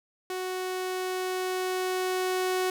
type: tone with level ramp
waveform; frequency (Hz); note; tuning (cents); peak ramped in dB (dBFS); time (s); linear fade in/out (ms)
sawtooth; 370; F#4; 0; -27 to -21; 0.3-2.7; 2
effects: none